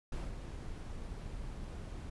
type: noise with ADSR envelope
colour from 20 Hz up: brown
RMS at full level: -37 dBFS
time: 0.12-2.1 s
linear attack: 4 ms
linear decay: 190 ms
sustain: -6 dB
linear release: 8 ms
effects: resampled to 24000 Hz